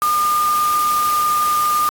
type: tone in noise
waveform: sine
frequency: 1211 Hz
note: D#6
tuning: 47 cents flat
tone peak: -14 dBFS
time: 0.02-1.89 s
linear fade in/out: 0 ms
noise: white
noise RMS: -27 dBFS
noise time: 0.02-1.89 s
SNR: +10 dB
effects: AAC 64 kbps